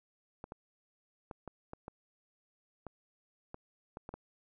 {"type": "clicks", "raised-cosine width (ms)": 1, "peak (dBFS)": -29, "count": 11, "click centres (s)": [0.441, 0.521, 1.312, 1.477, 1.734, 1.881, 2.867, 3.544, 3.971, 4.091, 4.14], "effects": []}